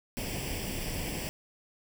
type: noise with comb filter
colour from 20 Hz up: pink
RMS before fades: -35 dBFS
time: 0.17-1.29 s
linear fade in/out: 0 ms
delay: 0.38 ms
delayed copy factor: +0.75
effects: none